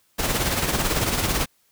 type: noise with tremolo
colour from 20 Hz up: pink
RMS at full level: -21 dBFS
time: 0.18-1.46 s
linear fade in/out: 20 ms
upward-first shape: sine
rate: 18 Hz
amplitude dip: 50%
effects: white hiss -64 dBFS RMS until 1.71 s